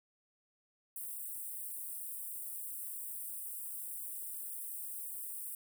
white high-pass noise, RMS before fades -43 dBFS, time 0.96-5.55 s, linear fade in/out 2 ms, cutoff 8200 Hz, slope 96 dB/octave, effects none

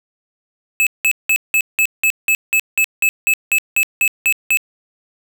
square tone bursts, 2601 Hz, E7, 24 cents flat, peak -12 dBFS, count 16, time 0.8-4.572 s, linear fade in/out 0 ms, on 67 ms, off 180 ms, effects none

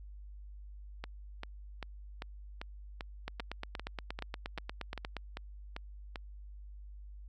two click trains, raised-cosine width 0.3 ms, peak -22 / -24 dBFS, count 17 / 14, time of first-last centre 3.28-5.167 / 1.04-6.158 s, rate 8.48 / 2.54 Hz, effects added 50 Hz sine -46 dBFS peak until 7.28 s

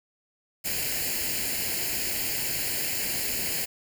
white noise with comb filter, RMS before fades -29 dBFS, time 0.64-3.66 s, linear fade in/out 20 ms, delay 0.42 ms, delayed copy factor +0.75, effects none

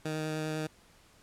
15% pulse tone with vibrato, 155.56 Hz, D#3, in tune, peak -26 dBFS, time 0.05-0.67 s, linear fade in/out 5 ms, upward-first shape sine, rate 10 Hz, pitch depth 9 cents each way, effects pink hiss -61 dBFS RMS until 1.22 s + low-pass 11000 Hz 12 dB/octave

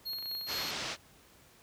square tone with tremolo, 4279 Hz, C8, 38 cents sharp, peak -35 dBFS, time 0.05-0.72 s, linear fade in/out 20 ms, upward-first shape triangle, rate 4.4 Hz, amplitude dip 40%
clicks, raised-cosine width 0.3 ms, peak -34 dBFS, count 10, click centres 0.133 / 0.186 / 0.226 / 0.258 / 0.314 / 0.351 / 0.412 / 0.512 / 0.661 / 0.721 s
white low-pass noise, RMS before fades -38 dBFS, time 0.46-0.97 s, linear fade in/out 50 ms, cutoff 5400 Hz, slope 24 dB/octave
effects pink hiss -60 dBFS RMS until 1.62 s + high-pass 60 Hz 12 dB/octave

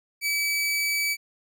sawtooth tone, 2294 Hz, D7, 41 cents flat, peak -20 dBFS, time 0.21-1.17 s, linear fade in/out 50 ms, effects none

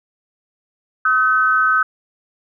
sine tone pair together, 1276 / 1520.6 Hz, D#6 / F#6, +43 / +47 cents, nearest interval minor third, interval 304 cents, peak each -15 dBFS, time 1.05-1.83 s, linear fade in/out 5 ms, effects none

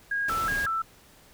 sine tone with vibrato, 1473 Hz, F#6, 8 cents flat, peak -25 dBFS, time 0.11-0.82 s, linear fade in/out 5 ms, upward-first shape square, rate 2.7 Hz, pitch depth 180 cents each way
pink noise, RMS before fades -36 dBFS, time 0.28-0.66 s, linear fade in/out 5 ms
effects pink hiss -55 dBFS RMS until 1.33 s

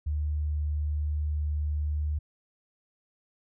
sine tone, 74.9 Hz, D2, 35 cents sharp, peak -26 dBFS, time 0.06-2.19 s, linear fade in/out 10 ms, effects none

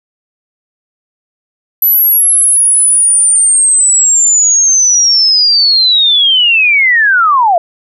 sine linear sweep, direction down, 12000 to 650 Hz, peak -5 dBFS, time 1.82-7.58 s, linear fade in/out 2 ms, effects none

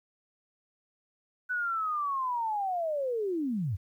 sine linear sweep, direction down, 1500 to 80.2 Hz, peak -28 dBFS, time 1.49-3.77 s, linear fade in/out 20 ms, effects 11-bit

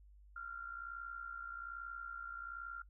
sine tone with amplitude modulation, 1386 Hz, F6, 14 cents flat, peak -40 dBFS, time 0.36-2.82 s, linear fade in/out 5 ms, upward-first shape sine, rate 61.2 Hz, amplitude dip 70%, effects noise-tail reverb RT60 0.1 s tail -19 dB re dry + added 50 Hz sine -58 dBFS peak until 2.89 s

